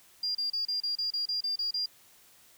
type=tone bursts; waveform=sine; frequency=4800 Hz; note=D8; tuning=37 cents sharp; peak=-28 dBFS; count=11; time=0.23-1.86 s; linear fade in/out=5 ms; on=120 ms; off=31 ms; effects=white hiss -59 dBFS RMS until 2.57 s